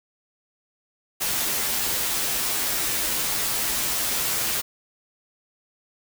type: noise with comb filter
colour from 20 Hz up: white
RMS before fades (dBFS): -25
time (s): 1.2-4.62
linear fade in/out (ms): 20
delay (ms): 11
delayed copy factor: -0.7
effects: none